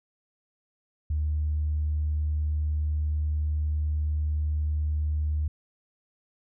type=tone; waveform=sine; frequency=75.8 Hz; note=D#2; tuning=45 cents flat; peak=-23 dBFS; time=1.1-5.48 s; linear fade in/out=5 ms; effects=tanh soft clip ceiling -19 dBFS